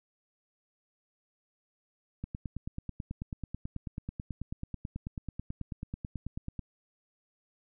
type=click train; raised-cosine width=5 ms; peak=-24 dBFS; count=41; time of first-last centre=2.24-6.593 s; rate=9.19 Hz; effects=none